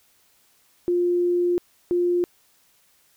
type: tone bursts at uneven times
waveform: sine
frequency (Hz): 352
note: F4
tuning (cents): +14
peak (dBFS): -18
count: 2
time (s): 0.88-1.58 / 1.91-2.24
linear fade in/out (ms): 0
effects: white hiss -61 dBFS RMS until 3.16 s

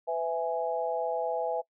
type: chord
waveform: sine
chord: E major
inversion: second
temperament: equal with one note detuned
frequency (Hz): 503.1 / 659.3 / 830.6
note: B4 / E5 / G#5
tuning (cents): +32 / 0 / 0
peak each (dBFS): -32 / -31 / -33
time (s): 0.07-1.62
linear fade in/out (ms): 20
effects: noise-tail reverb RT60 0.1 s tail -23 dB re dry

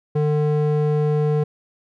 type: tone with band-pass filter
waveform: square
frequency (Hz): 150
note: D3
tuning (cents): +37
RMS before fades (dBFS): -19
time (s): 0.15-1.44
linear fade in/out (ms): 10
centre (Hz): 310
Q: 8
effects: none

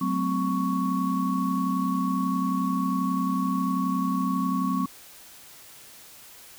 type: tone cluster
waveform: sine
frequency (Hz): 188.5 / 220.4 / 259 / 1113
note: F#3 / A3 / C4 / C#6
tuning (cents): +32 / +3 / -17 / +7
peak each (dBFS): -27 / -33 / -27 / -29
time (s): 0.01-4.86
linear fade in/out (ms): 5
effects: white hiss -48 dBFS RMS until 6.58 s

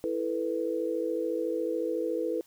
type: chord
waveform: sine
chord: E suspended fourth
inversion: none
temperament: equal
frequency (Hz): 329.6 / 440 / 493.9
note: E4 / A4 / B4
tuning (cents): 0 / 0 / 0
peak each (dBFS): -32 / -33 / -31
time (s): 0.04-2.41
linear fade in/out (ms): 0
effects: white hiss -62 dBFS RMS until 2.46 s

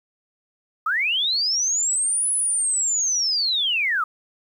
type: linear two-way sweep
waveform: sine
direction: up then down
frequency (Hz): 1200 to 10310 to 1200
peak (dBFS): -19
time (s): 0.86-4.04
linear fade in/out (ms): 5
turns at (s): 2.32
effects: 9-bit

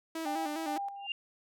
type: tone with vibrato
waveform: sawtooth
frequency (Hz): 311.1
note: D#4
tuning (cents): 0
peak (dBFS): -31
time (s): 0.15-0.78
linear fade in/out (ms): 5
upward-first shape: square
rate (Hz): 4.9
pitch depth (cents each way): 73
type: tone with tremolo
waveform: sine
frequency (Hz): 798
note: G5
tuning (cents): +31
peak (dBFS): -33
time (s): 0.26-1.07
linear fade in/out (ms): 5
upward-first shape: square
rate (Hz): 2.4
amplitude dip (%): 60
type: tone with exponential growth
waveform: sine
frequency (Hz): 2794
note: F7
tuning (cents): 0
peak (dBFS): -28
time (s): 0.96-1.12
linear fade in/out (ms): 2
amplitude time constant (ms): 33
effects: none

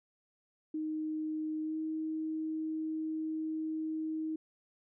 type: tone with pitch glide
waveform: sine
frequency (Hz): 311.1 to 315.3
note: D#4 to D#4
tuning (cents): 0 to +23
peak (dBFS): -33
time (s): 0.74-4.36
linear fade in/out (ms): 5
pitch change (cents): +23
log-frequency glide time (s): 1.62-1.77
effects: none

